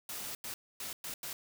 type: noise bursts at uneven times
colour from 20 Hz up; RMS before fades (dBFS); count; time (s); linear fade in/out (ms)
white; -41; 5; 0.09-0.35 / 0.44-0.54 / 0.8-0.93 / 1.04-1.14 / 1.23-1.33; 2
effects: none